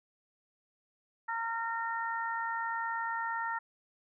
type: harmonic tone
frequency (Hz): 458.6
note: A#4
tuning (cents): -28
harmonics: 2 / 3 / 4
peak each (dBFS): -35 / -37 / -38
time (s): 1.28-3.59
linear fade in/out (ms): 10
effects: none